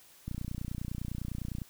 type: click train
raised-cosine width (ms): 5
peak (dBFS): -24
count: 41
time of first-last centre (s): 0.28-1.618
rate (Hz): 29.9
effects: white hiss -58 dBFS RMS until 1.69 s